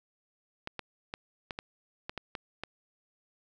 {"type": "clicks", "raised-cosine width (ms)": 0.3, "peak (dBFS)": -20, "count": 9, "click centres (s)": [0.674, 0.793, 1.139, 1.508, 1.589, 2.095, 2.177, 2.352, 2.636], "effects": []}